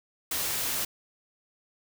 white noise, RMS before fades -30 dBFS, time 0.31-0.85 s, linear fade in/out 5 ms, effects none

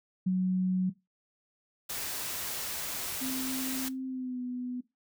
sine tone, 185 Hz, F#3, in tune, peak -24 dBFS, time 0.26-0.9 s, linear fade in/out 10 ms
white noise, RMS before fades -36 dBFS, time 1.89-3.89 s, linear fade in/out 10 ms
sine tone with pitch glide, 261.6 to 248.6 Hz, C4 to B3, 0 to +12 cents, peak -33 dBFS, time 3.21-4.81 s, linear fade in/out 10 ms, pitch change -88 cents, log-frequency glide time 4.06-4.41 s
effects noise-tail reverb RT60 0.2 s tail -17 dB re dry

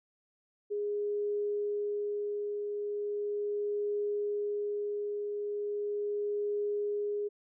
sine tone with tremolo, 412.8 Hz, G#4, 10 cents flat, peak -29 dBFS, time 0.7-7.29 s, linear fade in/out 20 ms, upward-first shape triangle, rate 0.38 Hz, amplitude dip 35%, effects none

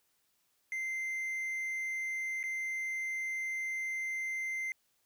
triangle tone with dropouts, 2082 Hz, C7, 9 cents flat, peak -32 dBFS, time 0.72-4.72 s, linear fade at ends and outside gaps 1 ms, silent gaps 2.43-2.438 s, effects white hiss -75 dBFS RMS until 5.05 s

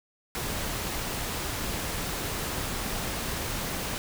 pink noise, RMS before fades -32 dBFS, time 0.35-3.98 s, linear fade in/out 0 ms, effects none

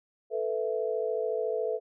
sine chord, A suspended second, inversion none, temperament equal, 440 / 493.9 / 659.3 Hz, A4 / B4 / E5, 0 / 0 / 0 cents, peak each -30 / -32 / -34 dBFS, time 0.3-1.8 s, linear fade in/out 50 ms, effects none

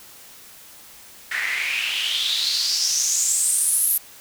white noise with band-pass filter sweep, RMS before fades -22 dBFS, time 1.31-3.98 s, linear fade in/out 5 ms, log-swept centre 1800 to 12000 Hz, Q 6.3, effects white hiss -45 dBFS RMS until 4.2 s

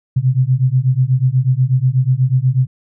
sine beating tone pair, 125.1 / 133.3 Hz, B2 / C3, +23 / +33 cents, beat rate 8.2 Hz, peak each -14 dBFS, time 0.16-2.67 s, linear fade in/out 10 ms, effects none

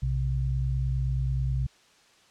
sine tone pair together, 61.37 / 130.9 Hz, B1 / C3, -10 / +1 cents, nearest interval octave + minor second, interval 1311 cents, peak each -27 dBFS, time 0.02-1.67 s, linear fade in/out 10 ms, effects white hiss -59 dBFS RMS until 2.3 s + low-pass 6000 Hz 12 dB/octave

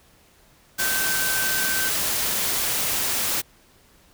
sine tone in noise, 1542 Hz, G6, 29 cents flat, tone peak -26 dBFS, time 0.78-1.9 s, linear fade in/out 20 ms, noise white, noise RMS -24 dBFS, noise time 0.78-3.42 s, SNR -5 dB, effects pink hiss -56 dBFS RMS until 4.13 s

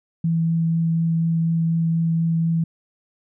sine tone with vibrato, 164.81 Hz, E3, in tune, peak -17 dBFS, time 0.24-2.64 s, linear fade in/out 5 ms, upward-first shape triangle, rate 4.1 Hz, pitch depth 9 cents each way, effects none

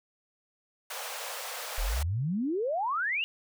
pink high-pass noise, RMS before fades -38 dBFS, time 0.9-2.03 s, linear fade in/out 5 ms, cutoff 470 Hz, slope 96 dB/octave
sine exponential sweep, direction up, 35.95 to 2917 Hz, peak -27 dBFS, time 1.78-3.24 s, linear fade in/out 0 ms
effects none

